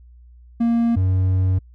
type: tone pair in turn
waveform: triangle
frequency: 233.1 / 93.42 Hz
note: A#3 / F#2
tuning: 0 / +17 cents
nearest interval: octave + major third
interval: 1583 cents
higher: first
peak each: -13 dBFS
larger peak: neither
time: 0.6-0.96 / 0.96-1.59 s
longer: second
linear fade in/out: 10 ms
effects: added 60 Hz sine -43 dBFS peak until 1.74 s